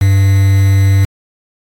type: tone with quantisation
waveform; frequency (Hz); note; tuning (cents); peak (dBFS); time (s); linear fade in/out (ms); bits
triangle; 97.9; G2; -2; -4; 0.01-1.05; 5; 4
effects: AAC 64 kbps